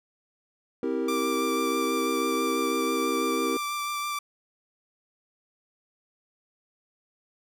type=chord; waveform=triangle; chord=C dominant seventh; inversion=none; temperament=equal with one note detuned; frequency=261.6 / 325.7 / 392 / 466.2 Hz; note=C4 / E4 / G4 / Bb4; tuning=0 / -21 / 0 / 0 cents; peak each=-29 dBFS; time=0.83-3.57 s; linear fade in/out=2 ms
type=tone with vibrato; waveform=sawtooth; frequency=1174.7 Hz; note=D6; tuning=in tune; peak=-25 dBFS; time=1.08-4.19 s; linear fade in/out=5 ms; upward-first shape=sine; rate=6.1 Hz; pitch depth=13 cents each way
effects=none